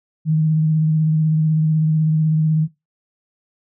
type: tone with vibrato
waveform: sine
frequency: 156.7 Hz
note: D#3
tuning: 13 cents sharp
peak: -13 dBFS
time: 0.25-2.68 s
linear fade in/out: 50 ms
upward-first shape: triangle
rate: 16 Hz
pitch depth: 30 cents each way
effects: noise-tail reverb RT60 0.2 s tail -17 dB re dry